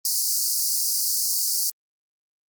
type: high-pass noise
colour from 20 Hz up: pink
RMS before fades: -23 dBFS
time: 0.05-1.7 s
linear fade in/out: 2 ms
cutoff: 4500 Hz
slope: 96 dB/octave
effects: Opus 24 kbps